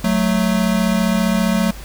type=tone pair together; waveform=square; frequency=185 / 220 Hz; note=F#3 / A3; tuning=0 / 0 cents; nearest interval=minor third; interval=300 cents; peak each=-18 / -18 dBFS; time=0.04-1.71 s; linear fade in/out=5 ms; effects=added 50 Hz sine -33 dBFS peak until 1.84 s + pink hiss -38 dBFS RMS until 1.84 s